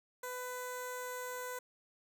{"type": "tone with notch filter", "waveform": "10% pulse", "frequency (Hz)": 499.9, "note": "B4", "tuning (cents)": 21, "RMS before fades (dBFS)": -42, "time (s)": [0.23, 1.59], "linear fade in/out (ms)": 5, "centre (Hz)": 2800, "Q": 0.74, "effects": []}